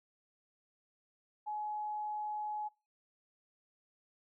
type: tone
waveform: sine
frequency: 845 Hz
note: G#5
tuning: 30 cents sharp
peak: -36 dBFS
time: 1.46-2.69 s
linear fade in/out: 20 ms
effects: noise-tail reverb RT60 0.3 s tail -24 dB re dry